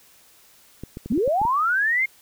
clicks, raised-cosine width 3 ms, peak -20 dBFS, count 8, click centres 0.836 / 0.971 / 1.06 / 1.123 / 1.177 / 1.277 / 1.416 / 1.452 s
sine linear sweep, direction up, 187.2 to 2161 Hz, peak -18 dBFS, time 1.1-2.06 s, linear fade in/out 10 ms
effects white hiss -54 dBFS RMS until 2.21 s

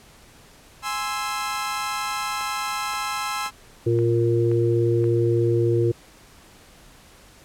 sawtooth chord, Ab augmented, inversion none, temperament equal, 830.6 / 1046.5 / 1318.5 Hz, Ab5 / C6 / E6, 0 / 0 / 0 cents, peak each -27 / -26 / -25 dBFS, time 0.82-3.51 s, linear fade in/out 50 ms
click train, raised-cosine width 0.5 ms, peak -25 dBFS, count 6, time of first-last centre 2.41-5.042 s, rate 1.9 Hz
harmonic tone, 116.54 Hz, A#2, in tune, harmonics 1 / 3 / 4, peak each -21 / -20 / -25 dBFS, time 3.86-5.92 s, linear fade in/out 10 ms
effects pink hiss -50 dBFS RMS until 7.44 s + low-pass 12000 Hz 12 dB/octave

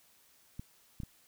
clicks, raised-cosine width 5 ms, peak -28 dBFS, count 3, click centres 0.595 / 1.002 / 1.034 s, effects white hiss -65 dBFS RMS until 1.27 s

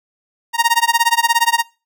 sawtooth tone with tremolo, 932.3 Hz, A#5, in tune, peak -5 dBFS, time 0.53-1.64 s, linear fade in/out 50 ms, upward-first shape sine, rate 17 Hz, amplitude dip 100%, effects noise-tail reverb RT60 0.3 s tail -23 dB re dry

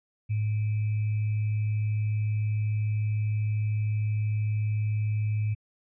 sine tone with sample-and-hold, 106.6 Hz, G#2, 46 cents sharp, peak -24 dBFS, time 0.29-5.55 s, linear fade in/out 20 ms, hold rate 2450 Hz, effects resampled to 8000 Hz

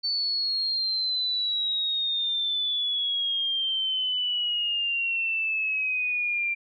sine exponential sweep, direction down, 4513 to 2366 Hz, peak -24 dBFS, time 0.03-6.55 s, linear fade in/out 20 ms, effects none

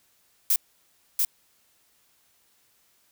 violet noise with echo, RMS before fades -21 dBFS, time 0.5-0.56 s, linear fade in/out 2 ms, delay 690 ms, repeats 1, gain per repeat -2 dB, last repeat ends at 1.25 s, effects white hiss -65 dBFS RMS until 3.11 s

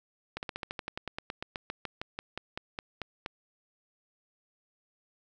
slowing click train, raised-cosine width 0.3 ms, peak -19 dBFS, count 23, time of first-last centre 0.37-3.261 s, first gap 59 ms, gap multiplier 1.07, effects none

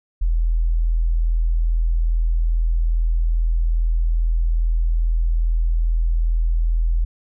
sine tone, 41.2 Hz, E1, in tune, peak -15 dBFS, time 0.21-7.05 s, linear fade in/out 10 ms, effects none

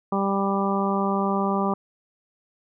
harmonic tone, 196.9 Hz, G3, 8 cents sharp, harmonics 1 / 2 / 3 / 4 / 5 / 6, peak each -24 / -28 / -31 / -29 / -30 / -29 dBFS, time 0.12-1.74 s, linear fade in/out 5 ms, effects none

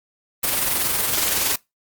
white noise with amplitude modulation, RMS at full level -19 dBFS, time 0.43-1.56 s, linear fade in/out 10 ms, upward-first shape sine, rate 21.5 Hz, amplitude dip 40%, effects noise-tail reverb RT60 0.2 s tail -23 dB re dry + Opus 32 kbps

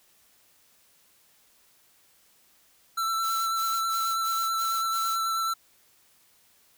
square tone with vibrato, 1336 Hz, E6, 23 cents sharp, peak -26 dBFS, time 2.97-5.54 s, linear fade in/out 10 ms, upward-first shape sine, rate 9.2 Hz, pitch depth 17 cents each way
blue noise bursts, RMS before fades -38 dBFS, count 6, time 3.21-5.18 s, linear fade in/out 50 ms, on 280 ms, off 58 ms
effects white hiss -62 dBFS RMS until 6.77 s

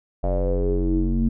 square tone with low-pass filter sweep, 46 Hz, F#1, 9 cents flat, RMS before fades -21 dBFS, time 0.23-1.29 s, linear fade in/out 10 ms, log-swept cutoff 660 to 230 Hz, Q 8.2, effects none

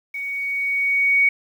sine tone with level ramp, 2240 Hz, C#7, 18 cents sharp, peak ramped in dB -26 to -12 dBFS, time 0.14-1.29 s, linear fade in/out 5 ms, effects 8-bit

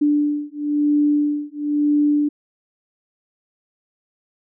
sine beating tone pair, 293.7 / 294.7 Hz, D4 / D4, 0 / +6 cents, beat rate 1 Hz, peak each -19 dBFS, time 0.01-2.29 s, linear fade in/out 10 ms, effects none

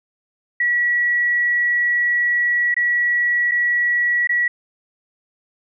sine tone with dropouts, 1932 Hz, B6, 39 cents flat, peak -15 dBFS, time 0.6-4.48 s, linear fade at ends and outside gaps 5 ms, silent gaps 2.743-2.765 / 3.513-3.517 / 4.273-4.292 s, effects none

